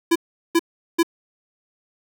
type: tone bursts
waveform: square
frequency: 335.3 Hz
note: E4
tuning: 30 cents sharp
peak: -14 dBFS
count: 3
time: 0.11-1.031 s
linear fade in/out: 10 ms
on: 47 ms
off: 390 ms
effects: none